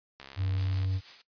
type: click train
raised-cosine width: 0.2 ms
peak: -27 dBFS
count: 45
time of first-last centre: 0.2-0.846 s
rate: 68.1 Hz
type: tone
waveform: triangle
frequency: 94.8 Hz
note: F#2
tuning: 43 cents sharp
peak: -25 dBFS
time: 0.36-1.01 s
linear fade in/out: 50 ms
type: noise with tremolo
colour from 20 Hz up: blue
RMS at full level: -40 dBFS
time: 0.57-1.22 s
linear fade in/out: 10 ms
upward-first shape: triangle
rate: 6.1 Hz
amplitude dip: 55%
effects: noise-tail reverb RT60 0.1 s tail -17 dB re dry + resampled to 11025 Hz